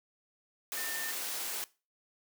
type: tone in noise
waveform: sine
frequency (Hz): 1805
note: A6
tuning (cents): +44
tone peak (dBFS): -40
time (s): 0.77-1.11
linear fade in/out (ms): 0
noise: white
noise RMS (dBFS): -37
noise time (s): 0.72-1.64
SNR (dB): -6
effects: noise-tail reverb RT60 0.3 s tail -20 dB re dry + high-pass 300 Hz 12 dB/octave